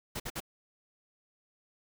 pink noise bursts, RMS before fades -37 dBFS, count 3, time 0.15-0.404 s, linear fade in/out 10 ms, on 50 ms, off 52 ms, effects none

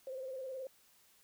sine tone with vibrato, 523.3 Hz, C5, in tune, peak -40 dBFS, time 0.07-0.67 s, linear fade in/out 2 ms, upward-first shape square, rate 19 Hz, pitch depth 40 cents each way, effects white hiss -67 dBFS RMS until 1.23 s

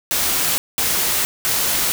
white noise bursts, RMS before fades -19 dBFS, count 3, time 0.11-1.92 s, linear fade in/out 0 ms, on 470 ms, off 200 ms, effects none

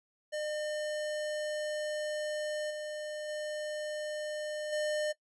square tone with level steps, 605 Hz, D#5, 49 cents flat, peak -34 / -38 / -36 / -31 dBFS, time 0.32-5.13 s, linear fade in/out 20 ms, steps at 2.7 / 3.28 / 4.72 s, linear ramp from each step 10 ms, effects noise-tail reverb RT60 0.1 s tail -19 dB re dry + resampled to 22050 Hz

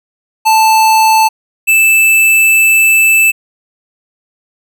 square tone pair in turn, 880 / 2637 Hz, A5 / E7, 0 / 0 cents, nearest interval octave + perfect fifth, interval 1900 cents, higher second, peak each -6 dBFS, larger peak neither, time 0.45-1.29 / 1.67-3.32 s, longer second, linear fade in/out 20 ms, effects none

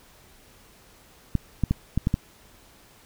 clicks, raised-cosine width 5 ms, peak -9 dBFS, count 6, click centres 1.353 / 1.637 / 1.71 / 1.976 / 2.071 / 2.141 s, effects pink hiss -54 dBFS RMS until 3.05 s

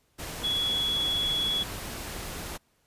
sine tone in noise, 3370 Hz, G#7, 25 cents sharp, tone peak -25 dBFS, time 0.43-1.64 s, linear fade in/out 20 ms, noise pink, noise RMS -37 dBFS, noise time 0.18-2.58 s, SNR +9 dB, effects pink hiss -69 dBFS RMS until 2.86 s + resampled to 32000 Hz

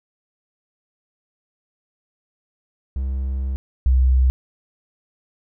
triangle / sine tone pair in turn, 66.2 / 64.17 Hz, C2 / C2, +21 / -33 cents, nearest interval minor second, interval 54 cents, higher first, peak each -19 / -12 dBFS, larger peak second, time 2.96-3.56 / 3.86-4.3 s, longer first, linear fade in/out 0 ms, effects none

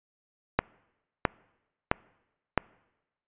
click train, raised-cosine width 0.5 ms, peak -6 dBFS, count 4, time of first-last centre 0.59-2.577 s, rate 1.51 Hz, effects noise-tail reverb RT60 1.0 s tail -25 dB re dry + resampled to 8000 Hz

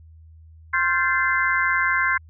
sine tone cluster, 1057 / 1388 / 1564 / 1739 / 2071 Hz, C6 / F6 / G6 / A6 / C7, +17 / -11 / -4 / -21 / -18 cents, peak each -24 / -29 / -22 / -27 / -24 dBFS, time 0.73-2.18 s, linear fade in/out 10 ms, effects added 80 Hz sine -44 dBFS peak until 2.29 s

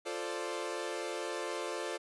sawtooth chord, D minor seventh, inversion first, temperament equal, 349.2 / 440 / 523.3 / 587.3 Hz, F4 / A4 / C5 / D5, 0 / 0 / 0 / 0 cents, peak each -37 / -37 / -38 / -38 dBFS, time 0.05-1.98 s, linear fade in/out 20 ms, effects resampled to 24000 Hz

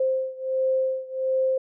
sine beating tone pair, 523.3 / 524.7 Hz, C5 / C5, 0 / +5 cents, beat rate 1.4 Hz, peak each -24 / -26 dBFS, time 0-1.58 s, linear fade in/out 5 ms, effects none

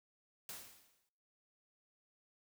white noise with exponential decay, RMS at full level -45 dBFS, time 0.49-1.09 s, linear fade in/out 1 ms, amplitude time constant 130 ms, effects noise-tail reverb RT60 0.9 s tail -25 dB re dry

